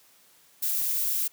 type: noise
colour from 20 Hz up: violet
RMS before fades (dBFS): -27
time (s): 0.62-1.28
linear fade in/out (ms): 10
effects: white hiss -59 dBFS RMS until 1.32 s + high-pass 100 Hz 12 dB/octave